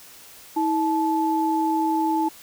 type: tone pair together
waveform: sine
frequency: 321.4 / 868 Hz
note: E4 / A5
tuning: -44 / -24 cents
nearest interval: octave + perfect fourth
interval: 1720 cents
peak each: -22 dBFS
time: 0.56-2.29 s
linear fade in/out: 10 ms
effects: white hiss -46 dBFS RMS until 2.42 s